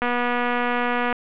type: click train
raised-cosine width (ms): 0.5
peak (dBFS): -9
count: 270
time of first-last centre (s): 0.02-1.127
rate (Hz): 243
effects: resampled to 8000 Hz + 7-bit